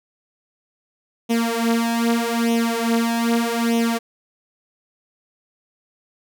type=tone with flanger; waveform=sawtooth; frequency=231.8 Hz; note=A#3; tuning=10 cents flat; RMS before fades=-20 dBFS; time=1.29-3.99 s; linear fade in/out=20 ms; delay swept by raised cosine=0.32 to 5.52 ms; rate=0.81 Hz; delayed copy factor=+0.8; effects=none